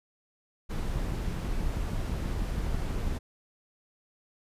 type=noise; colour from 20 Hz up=brown; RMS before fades=-31 dBFS; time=0.69-3.19 s; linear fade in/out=20 ms
type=click train; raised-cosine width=5 ms; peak=-23 dBFS; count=14; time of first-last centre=0.96-3.07 s; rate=6.16 Hz
effects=resampled to 32000 Hz